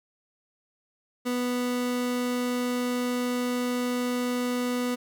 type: tone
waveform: 30% pulse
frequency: 246.7 Hz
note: B3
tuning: 2 cents flat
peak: -23 dBFS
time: 1.25-4.96 s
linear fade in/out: 20 ms
effects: none